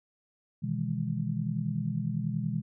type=chord; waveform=sine; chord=E major seventh; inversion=second; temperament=just; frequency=123.61 / 154.51 / 164.81 / 206 Hz; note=B2 / D#3 / E3 / G#3; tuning=+2 / -12 / 0 / -14 cents; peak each=-34 dBFS; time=0.62-2.62 s; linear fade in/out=20 ms; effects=none